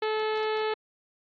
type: harmonic tone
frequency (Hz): 433.2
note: A4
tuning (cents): -27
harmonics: 1 / 2 / 3 / 4 / 5 / 6 / 7 / 8 / 9 / 10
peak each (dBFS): -27 / -33 / -37 / -39 / -41 / -43 / -44 / -45 / -46 / -47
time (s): 0.02-0.74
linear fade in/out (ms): 5
effects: AAC 64 kbps